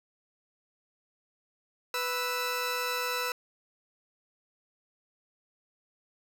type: tone pair together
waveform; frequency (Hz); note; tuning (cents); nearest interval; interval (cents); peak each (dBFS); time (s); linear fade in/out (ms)
15% pulse; 494.1 / 1319; B4 / E6; +1 / +1; octave + perfect fourth; 1700; -26; 1.94-3.32; 2
effects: none